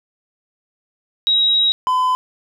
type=tone pair in turn; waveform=sine / triangle; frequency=3827 / 1013.6 Hz; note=A#7 / B5; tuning=+45 / +45 cents; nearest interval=octave + major seventh; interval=2300 cents; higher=first; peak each=-12 dBFS; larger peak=neither; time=1.27-1.72 / 1.87-2.15 s; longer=first; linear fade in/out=0 ms; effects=none